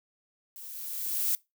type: noise with level ramp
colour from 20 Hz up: violet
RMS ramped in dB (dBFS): -45 to -26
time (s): 0.56-1.35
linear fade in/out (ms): 0
effects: noise-tail reverb RT60 0.2 s tail -22 dB re dry